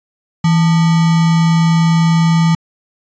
sine tone with sample-and-hold, 164.81 Hz, E3, in tune, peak -8 dBFS, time 0.44-2.55 s, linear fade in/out 5 ms, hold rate 1050 Hz, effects resampled to 16000 Hz

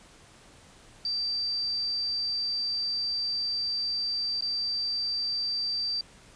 sine tone with dropouts, 4669 Hz, D8, 11 cents flat, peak -27 dBFS, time 1.05-6.01 s, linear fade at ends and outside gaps 2 ms, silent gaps 4.409-4.422 s, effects pink hiss -54 dBFS RMS until 6.35 s + resampled to 22050 Hz

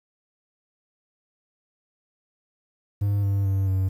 triangle tone with pitch steps, 101.3 / 99.1 / 96.95 / 94.84 Hz, G#2 / G2 / G2 / F#2, -43 / +19 / -19 / +43 cents, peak -18 dBFS, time 3.01-3.89 s, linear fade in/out 10 ms, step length 220 ms, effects 9-bit

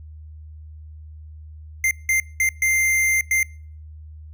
square tone bursts at uneven times, 2093 Hz, C7, in tune, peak -17 dBFS, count 5, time 1.84-1.91 / 2.09-2.2 / 2.4-2.49 / 2.62-3.21 / 3.31-3.43 s, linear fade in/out 2 ms, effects noise-tail reverb RT60 0.5 s tail -26 dB re dry + added 77 Hz sine -37 dBFS peak until 4.33 s

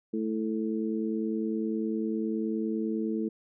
harmonic tone, 109.9 Hz, A2, 2 cents flat, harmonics 2 / 3 / 4, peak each -30 / -32 / -35 dBFS, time 0.13-3.29 s, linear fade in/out 10 ms, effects none

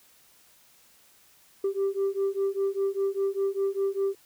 sine beating tone pair, 390 / 395 Hz, G4 / G4, -9 / +13 cents, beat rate 5 Hz, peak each -26 dBFS, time 1.64-4.15 s, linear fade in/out 5 ms, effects tanh soft clip ceiling -21 dBFS + white hiss -59 dBFS RMS until 4.25 s

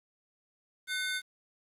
square tone cluster, 1508 / 2140 / 3593 Hz, F#6 / C7 / A7, +32 / +38 / +36 cents, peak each -35 / -39 / -37 dBFS, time 0.87-1.22 s, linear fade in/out 50 ms, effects resampled to 32000 Hz + 10-bit

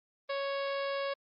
harmonic tone, 554.4 Hz, C#5, in tune, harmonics 1 / 2 / 3 / 4 / 5 / 6 / 7 / 8 / 9, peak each -33 / -39 / -43 / -45 / -47 / -49 / -50 / -51 / -52 dBFS, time 0.29-1.14 s, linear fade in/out 10 ms, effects Opus 24 kbps

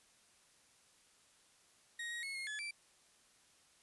35% pulse tone with pitch steps, 1878 / 1891 / 2184 / 2148 / 1711 / 2340 Hz, A#6 / A#6 / C#7 / C7 / A6 / D7, +12 / +24 / -26 / +45 / -49 / -7 cents, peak -39 dBFS, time 1.99-2.71 s, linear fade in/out 5 ms, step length 120 ms, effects white hiss -68 dBFS RMS until 3.82 s + resampled to 24000 Hz

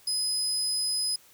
30% pulse tone, 5030 Hz, D#8, 18 cents sharp, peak -22 dBFS, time 0.07-1.16 s, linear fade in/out 5 ms, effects white hiss -57 dBFS RMS until 1.33 s

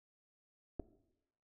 clicks, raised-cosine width 2 ms, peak -28 dBFS, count 2, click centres 0.796 / 0.799 s, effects noise-tail reverb RT60 0.9 s tail -17 dB re dry

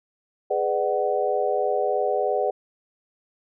sine chord, G# half-diminished seventh, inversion none, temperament just, 415.3 / 498.4 / 598 / 747.5 Hz, G#4 / B4 / D5 / F#5, 0 / +16 / +31 / +17 cents, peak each -26 dBFS, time 0.5-2.51 s, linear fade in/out 10 ms, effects none

